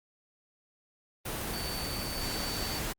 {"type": "tone in noise", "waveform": "sine", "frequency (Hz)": 4544, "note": "C#8", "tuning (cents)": 42, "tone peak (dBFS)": -38, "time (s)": [1.53, 2.79], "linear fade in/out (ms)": 10, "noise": "pink", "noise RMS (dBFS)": -35, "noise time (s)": [1.25, 2.93], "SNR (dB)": -6, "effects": ["Opus 32 kbps"]}